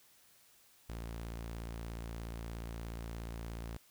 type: tone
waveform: sawtooth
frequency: 56.9 Hz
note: A#1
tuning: 41 cents flat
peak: -37 dBFS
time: 0.89-3.77 s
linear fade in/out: 5 ms
effects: white hiss -65 dBFS RMS until 3.9 s